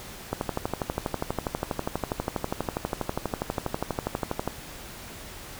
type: click train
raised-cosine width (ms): 1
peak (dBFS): -12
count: 52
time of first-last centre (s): 0.33-4.476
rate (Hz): 12.3
effects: pink hiss -42 dBFS RMS until 5.59 s